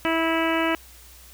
harmonic tone, 326.9 Hz, E4, 14 cents flat, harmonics 1 / 2 / 3 / 4 / 5 / 6 / 7 / 8 / 9, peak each -24 / -27 / -29 / -30 / -31 / -32 / -32 / -33 / -34 dBFS, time 0.05-0.75 s, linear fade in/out 0 ms, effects added 60 Hz sine -49 dBFS peak until 1.33 s + white hiss -49 dBFS RMS until 1.33 s

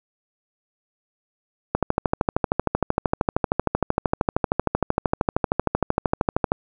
click train, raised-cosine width 1 ms, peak -4 dBFS, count 63, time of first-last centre 1.75-6.519 s, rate 13 Hz, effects none

